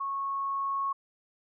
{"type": "tone with level ramp", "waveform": "sine", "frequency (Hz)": 1100, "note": "C#6", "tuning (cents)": -14, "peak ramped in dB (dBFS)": [-30, -27], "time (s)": [0, 0.93], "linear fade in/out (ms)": 10, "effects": []}